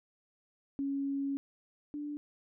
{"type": "tone pair in turn", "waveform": "sine", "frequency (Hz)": [277.2, 293.7], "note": ["C#4", "D4"], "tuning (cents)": [0, 0], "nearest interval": "minor second", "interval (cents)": 100, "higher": "second", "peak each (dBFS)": [-31, -36], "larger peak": "first", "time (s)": [[0.79, 1.37], [1.94, 2.17]], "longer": "first", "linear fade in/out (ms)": 0, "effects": []}